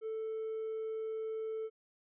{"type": "tone", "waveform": "triangle", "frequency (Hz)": 441.2, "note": "A4", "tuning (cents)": 5, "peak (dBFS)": -33, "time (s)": [0.01, 1.7], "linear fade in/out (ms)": 50, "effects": ["tanh soft clip ceiling -31 dBFS", "resampled to 8000 Hz"]}